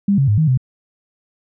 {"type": "tone with pitch steps", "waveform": "sine", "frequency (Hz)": [200.2, 137.4, 104.2, 157.3, 128.8], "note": ["G3", "C#3", "G#2", "D#3", "C3"], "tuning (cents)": [37, -15, 6, 19, -27], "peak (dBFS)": -11, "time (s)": [0.08, 0.575], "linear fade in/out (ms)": 5, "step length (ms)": 99, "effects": []}